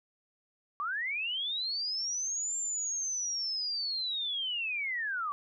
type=linear two-way sweep; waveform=sine; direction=up then down; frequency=1122 to 7370 to 1122 Hz; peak=-31 dBFS; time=0.8-5.32 s; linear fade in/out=0 ms; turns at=2.57 s; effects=none